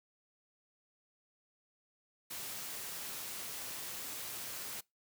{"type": "noise", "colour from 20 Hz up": "white", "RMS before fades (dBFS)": -43, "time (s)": [2.3, 4.81], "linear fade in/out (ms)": 10, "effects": ["noise-tail reverb RT60 0.2 s tail -24 dB re dry", "high-pass 80 Hz 12 dB/octave"]}